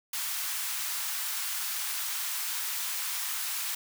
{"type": "high-pass noise", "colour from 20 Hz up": "white", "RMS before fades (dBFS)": -33, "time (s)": [0.13, 3.75], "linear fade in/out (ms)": 5, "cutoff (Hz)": 910, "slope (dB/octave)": 24, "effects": []}